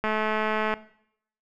click train, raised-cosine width 0.5 ms, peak -12 dBFS, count 152, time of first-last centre 0.04-0.739 s, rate 216 Hz, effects noise-tail reverb RT60 0.7 s tail -18 dB re dry

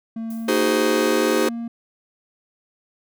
triangle tone with pitch glide, 225.9 to 232.9 Hz, A3 to A#3, +46 to -1 cents, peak -24 dBFS, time 0.16-1.68 s, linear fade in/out 5 ms, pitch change +53 cents, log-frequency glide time 0.33-1.21 s
violet noise with exponential decay, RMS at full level -41 dBFS, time 0.3-0.81 s, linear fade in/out 5 ms, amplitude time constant 110 ms
45% pulse chord, Ab dominant seventh, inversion second, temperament just, 311.5 / 373.8 / 415.3 / 519.1 Hz, Eb4 / Gb4 / Ab4 / C5, +2 / +18 / 0 / -14 cents, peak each -23 dBFS, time 0.48-1.49 s, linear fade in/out 5 ms
effects none

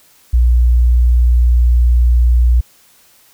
sine tone, 60.2 Hz, B1, 44 cents flat, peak -6 dBFS, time 0.33-2.61 s, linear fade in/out 10 ms, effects tanh soft clip ceiling -2 dBFS + white hiss -49 dBFS RMS until 3.33 s

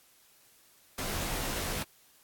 pink noise with comb filter, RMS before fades -34 dBFS, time 0.98-1.83 s, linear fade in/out 5 ms, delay 17 ms, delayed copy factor -1, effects white hiss -62 dBFS RMS until 2.23 s + AAC 64 kbps

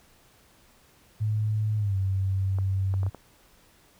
sine tone with pitch glide, 107.2 to 96.06 Hz, A2 to G2, -45 to -35 cents, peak -23 dBFS, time 1.2-3.1 s, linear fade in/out 20 ms, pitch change -190 cents, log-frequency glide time 1.77-1.96 s
clicks, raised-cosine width 1 ms, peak -26 dBFS, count 5, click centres 2.586 / 2.94 / 3.032 / 3.065 / 3.147 s
effects pink hiss -59 dBFS RMS until 3.99 s

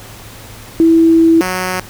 sine / 5% pulse tone pair in turn, 328.2 / 184.2 Hz, E4 / F#3, -8 / -7 cents, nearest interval minor seventh, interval 999 cents, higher first, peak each -5 dBFS, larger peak neither, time 0.8-1.41 / 1.41-1.8 s, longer first, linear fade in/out 0 ms, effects added 107 Hz sine -37 dBFS peak until 1.89 s + pink hiss -35 dBFS RMS until 1.89 s

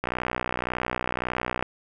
click train, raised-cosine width 0.5 ms, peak -11 dBFS, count 99, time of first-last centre 0.04-1.626 s, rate 61.8 Hz, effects none

